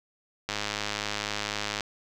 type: click train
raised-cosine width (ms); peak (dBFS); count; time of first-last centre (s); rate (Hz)
0.2; -12; 138; 0.49-1.807; 104
effects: none